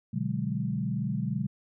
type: chord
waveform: sine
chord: G# half-diminished seventh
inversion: first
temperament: equal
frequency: 123.47 / 146.83 / 185 / 207.7 Hz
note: B2 / D3 / F#3 / G#3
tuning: 0 / 0 / 0 / 0 cents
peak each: -33 dBFS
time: 0.13-1.47 s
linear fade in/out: 10 ms
effects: none